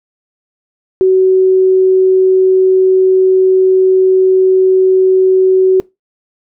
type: tone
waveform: sine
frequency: 375.8 Hz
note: F#4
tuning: 27 cents sharp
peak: -5 dBFS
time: 1.01-5.8 s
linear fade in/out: 0 ms
effects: noise-tail reverb RT60 0.2 s tail -22 dB re dry